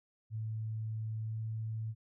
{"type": "tone with pitch glide", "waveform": "sine", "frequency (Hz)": [110, 110.77], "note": ["A2", "A2"], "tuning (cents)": [0, 12], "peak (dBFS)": -35, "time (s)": [0.3, 1.95], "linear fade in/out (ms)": 50, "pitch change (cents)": 12, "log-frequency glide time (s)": [1.23, 1.38], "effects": []}